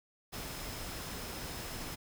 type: tone in noise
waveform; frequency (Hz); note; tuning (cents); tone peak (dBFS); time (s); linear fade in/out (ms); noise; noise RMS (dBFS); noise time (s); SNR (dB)
sine; 5160; E8; -38; -53; 0.32-1.96; 20; pink; -42; 0.32-1.96; -14
effects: none